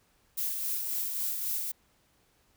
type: noise with tremolo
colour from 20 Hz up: violet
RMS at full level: -31 dBFS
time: 0.37-1.72 s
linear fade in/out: 10 ms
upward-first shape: sine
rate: 3.7 Hz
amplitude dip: 35%
effects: pink hiss -68 dBFS RMS until 2.56 s